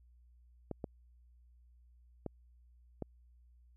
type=clicks; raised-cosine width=2 ms; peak=-25 dBFS; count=4; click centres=0.713 / 0.842 / 2.263 / 3.023 s; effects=added 60 Hz sine -60 dBFS peak until 3.76 s